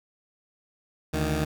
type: tone pair together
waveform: 15% pulse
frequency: 72.8 / 155.56 Hz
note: D2 / D#3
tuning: -15 / 0 cents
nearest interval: octave + minor second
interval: 1315 cents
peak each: -21 dBFS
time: 1.13-1.45 s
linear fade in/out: 10 ms
effects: none